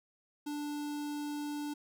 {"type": "tone with notch filter", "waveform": "square", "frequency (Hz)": 293.7, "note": "D4", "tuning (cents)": 0, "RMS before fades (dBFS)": -38, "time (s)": [0.46, 1.74], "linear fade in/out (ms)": 10, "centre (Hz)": 1900, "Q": 1.5, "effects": []}